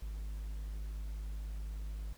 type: tone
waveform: triangle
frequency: 51.91 Hz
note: G#1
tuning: in tune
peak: -36 dBFS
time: 0.02-2.13 s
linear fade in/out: 5 ms
effects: pink hiss -61 dBFS RMS until 2.17 s